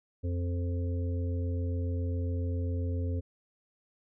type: harmonic tone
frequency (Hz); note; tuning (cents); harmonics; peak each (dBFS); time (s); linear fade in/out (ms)
87.31; F2; 0; 1 / 3 / 5 / 6; -29 / -39 / -43 / -45; 0.23-3.21; 20
effects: none